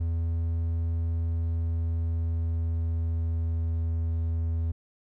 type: tone with pitch glide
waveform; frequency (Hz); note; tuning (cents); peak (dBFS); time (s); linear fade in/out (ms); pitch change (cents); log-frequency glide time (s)
triangle; 83 to 82.28; E2 to E2; +12 to -3; -23; 0-4.72; 10; -15; 1.1-3.8
effects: none